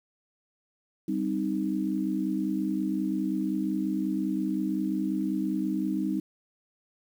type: chord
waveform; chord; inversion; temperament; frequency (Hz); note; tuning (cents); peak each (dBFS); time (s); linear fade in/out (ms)
sine; C minor; second; equal; 196 / 261.6 / 311.1; G3 / C4 / Eb4; 0 / 0 / 0; -30 / -32 / -29; 1.08-6.2; 5
effects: 9-bit